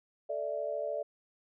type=chord; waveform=sine; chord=A suspended fourth; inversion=none; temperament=just; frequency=440 / 586.7 / 660 Hz; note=A4 / D5 / E5; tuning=0 / -2 / +2 cents; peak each=-40 / -34 / -38 dBFS; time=0.29-1.03 s; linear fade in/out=10 ms; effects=none